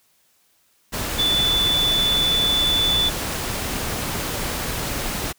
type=tone in noise; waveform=sine; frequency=3484 Hz; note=A7; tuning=18 cents flat; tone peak=-17 dBFS; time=1.18-3.1 s; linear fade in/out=20 ms; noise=pink; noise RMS=-26 dBFS; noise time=0.92-5.33 s; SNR=+6 dB; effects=white hiss -62 dBFS RMS until 5.38 s